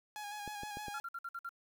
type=tone with vibrato; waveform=sawtooth; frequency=830.6 Hz; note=G#5; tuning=in tune; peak=-38 dBFS; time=0.16-1 s; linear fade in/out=0 ms; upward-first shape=square; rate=6.4 Hz; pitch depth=24 cents each way
type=clicks; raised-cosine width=2 ms; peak=-32 dBFS; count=4; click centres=0.477 / 0.634 / 0.771 / 0.883 s
type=tone bursts; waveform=sine; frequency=1378 Hz; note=F6; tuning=24 cents flat; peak=-39 dBFS; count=6; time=0.94-1.492 s; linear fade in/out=5 ms; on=47 ms; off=54 ms
effects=10-bit